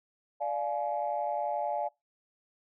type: chord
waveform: sine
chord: D diminished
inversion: none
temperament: equal with one note detuned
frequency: 587.3 / 698.5 / 846.6 Hz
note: D5 / F5 / Ab5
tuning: 0 / 0 / +33 cents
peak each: -33 dBFS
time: 0.4-1.89 s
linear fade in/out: 20 ms
effects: noise-tail reverb RT60 0.2 s tail -24 dB re dry + tanh soft clip ceiling -20 dBFS